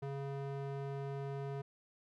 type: tone with band-pass filter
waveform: square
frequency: 138.59 Hz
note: C#3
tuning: in tune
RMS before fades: -41 dBFS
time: 0.02-1.62 s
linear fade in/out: 10 ms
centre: 420 Hz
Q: 0.67
effects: none